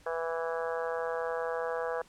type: harmonic tone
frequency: 164.81 Hz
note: E3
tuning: in tune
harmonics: 3 / 4 / 5 / 6 / 7 / 8 / 9 / 10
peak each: -33 / -38 / -41 / -42 / -42 / -45 / -45 / -43 dBFS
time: 0.06-2.02 s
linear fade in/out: 5 ms
effects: pink hiss -60 dBFS RMS until 2.08 s + low-pass 10000 Hz 12 dB/octave